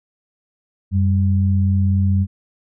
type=tone pair together; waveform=sine; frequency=92.5 / 196.3 Hz; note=F#2 / G3; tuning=0 / +3 cents; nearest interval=octave + minor second; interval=1303 cents; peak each=-14 / -20 dBFS; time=0.91-2.27 s; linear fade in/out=50 ms; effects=none